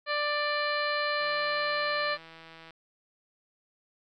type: harmonic tone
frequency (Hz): 590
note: D5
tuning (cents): +8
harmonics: 1 / 2 / 3 / 4 / 5 / 6 / 7 / 8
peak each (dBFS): -32 / -32 / -32 / -37 / -41 / -47 / -36 / -48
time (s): 0.06-2.18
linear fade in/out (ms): 50
type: click train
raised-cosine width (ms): 0.3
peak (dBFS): -33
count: 245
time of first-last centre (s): 1.21-2.707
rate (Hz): 163
effects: none